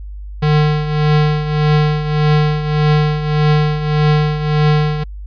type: tone with tremolo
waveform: square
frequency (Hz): 150.8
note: D3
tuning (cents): +46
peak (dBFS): -9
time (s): 0.42-5.04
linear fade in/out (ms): 10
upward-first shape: triangle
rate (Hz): 1.7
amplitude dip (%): 70
effects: added 50 Hz sine -26 dBFS peak until 5.26 s + resampled to 11025 Hz